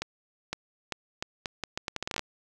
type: accelerating click train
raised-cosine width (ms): 0.2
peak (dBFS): -14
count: 16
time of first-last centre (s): 0.02-2.193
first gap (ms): 510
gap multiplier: 0.77
effects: none